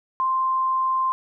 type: tone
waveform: sine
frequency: 1046.5 Hz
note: C6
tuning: in tune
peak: -19 dBFS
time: 0.2-1.12 s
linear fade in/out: 0 ms
effects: none